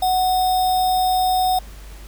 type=tone with sample-and-hold; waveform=sine; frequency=740 Hz; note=F#5; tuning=in tune; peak=-15 dBFS; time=0.02-1.59 s; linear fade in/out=5 ms; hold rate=4410 Hz; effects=added 50 Hz sine -35 dBFS peak until 2.07 s + pink hiss -45 dBFS RMS until 2.07 s